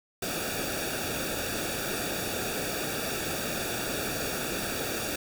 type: noise with comb filter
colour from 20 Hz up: pink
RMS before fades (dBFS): -32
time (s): 0.22-5.16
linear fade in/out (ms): 5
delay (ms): 0.97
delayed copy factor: -0.8
effects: none